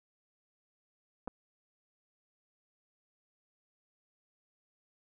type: clicks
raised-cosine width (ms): 1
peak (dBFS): -26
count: 2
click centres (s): 1.275 / 1.279
effects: none